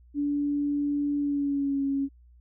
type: tone with pitch glide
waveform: sine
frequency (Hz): 288.5 to 275.9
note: D4 to C#4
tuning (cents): -31 to -8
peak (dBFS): -24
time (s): 0.14-2.09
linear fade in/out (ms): 50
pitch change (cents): -77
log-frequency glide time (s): 1.18-1.83
effects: added 60 Hz sine -52 dBFS peak until 2.4 s